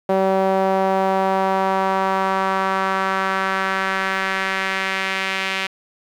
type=tone with band-pass filter sweep; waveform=sawtooth; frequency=191.4 Hz; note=G3; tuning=41 cents flat; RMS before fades=-20 dBFS; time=0.09-5.67 s; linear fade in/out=5 ms; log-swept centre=600 to 2500 Hz; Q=1.8; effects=8-bit